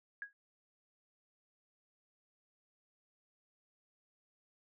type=tone with exponential decay; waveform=sine; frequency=1652 Hz; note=G#6; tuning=10 cents flat; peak=-36 dBFS; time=0.22-0.33 s; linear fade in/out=1 ms; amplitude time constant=23 ms; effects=none